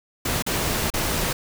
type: noise with dropouts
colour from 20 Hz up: pink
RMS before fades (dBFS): -24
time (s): 0.25-1.33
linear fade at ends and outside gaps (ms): 5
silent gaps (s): 0.424-0.464 / 0.903-0.938
effects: none